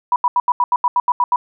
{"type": "tone bursts", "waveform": "sine", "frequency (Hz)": 979, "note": "B5", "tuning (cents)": -15, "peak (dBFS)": -11, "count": 11, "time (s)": [0.12, 1.36], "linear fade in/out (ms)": 2, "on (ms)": 40, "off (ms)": 80, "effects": []}